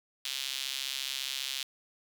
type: tone with high-pass filter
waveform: sawtooth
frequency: 134.7 Hz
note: C#3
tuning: 49 cents flat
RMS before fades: -36 dBFS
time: 0.25-1.63 s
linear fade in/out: 2 ms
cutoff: 3400 Hz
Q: 2.3
effects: none